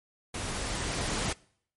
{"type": "noise with level ramp", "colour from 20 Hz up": "pink", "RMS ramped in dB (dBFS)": [-35, -30], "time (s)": [0.34, 1.33], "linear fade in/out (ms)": 5, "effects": ["noise-tail reverb RT60 0.6 s tail -23 dB re dry", "MP3 48 kbps"]}